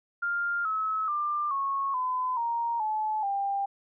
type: tone with pitch steps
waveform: sine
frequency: 1400 / 1291.2 / 1190.9 / 1098.4 / 1013.1 / 934.4 / 861.8 / 794.9 Hz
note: F6 / E6 / D6 / C#6 / B5 / A#5 / A5 / G5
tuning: +4 / -36 / +24 / -16 / +44 / +4 / -36 / +24 cents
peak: -26 dBFS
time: 0.22-3.66 s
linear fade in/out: 10 ms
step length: 430 ms
effects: none